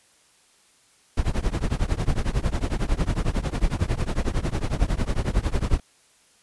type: noise with tremolo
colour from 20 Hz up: brown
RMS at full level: -19 dBFS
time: 1.17-5.8 s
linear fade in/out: 5 ms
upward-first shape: triangle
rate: 11 Hz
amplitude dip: 100%
effects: white hiss -59 dBFS RMS until 6.42 s + resampled to 24000 Hz